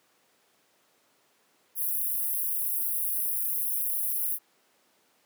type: high-pass noise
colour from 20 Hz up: white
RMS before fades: -29 dBFS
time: 1.75-4.39 s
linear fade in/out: 50 ms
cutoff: 10000 Hz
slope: 96 dB/octave
effects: pink hiss -66 dBFS RMS until 5.25 s + high-pass 300 Hz 12 dB/octave